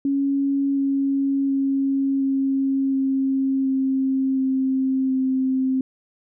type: tone with pitch steps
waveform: sine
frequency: 277.2 / 275 / 272.8 / 270.6 / 268.4 / 266.2 / 264.1 / 261.9 Hz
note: C#4 / C#4 / C#4 / C#4 / C4 / C4 / C4 / C4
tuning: 0 / -14 / -28 / -42 / +44 / +30 / +16 / +2 cents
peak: -18 dBFS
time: 0.05-5.81 s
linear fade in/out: 2 ms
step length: 720 ms
effects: none